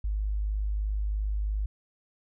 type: tone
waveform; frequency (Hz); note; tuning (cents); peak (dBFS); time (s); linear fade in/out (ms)
sine; 51.5; G#1; -14; -26; 0.04-1.66; 5
effects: none